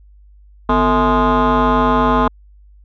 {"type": "tone with frequency modulation", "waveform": "sine", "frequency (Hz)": 646, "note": "E5", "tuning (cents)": -35, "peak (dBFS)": -8, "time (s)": [0.69, 2.28], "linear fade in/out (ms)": 5, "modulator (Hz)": 198, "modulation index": 3, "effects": ["tanh soft clip ceiling -10 dBFS", "added 50 Hz sine -42 dBFS peak until 2.84 s"]}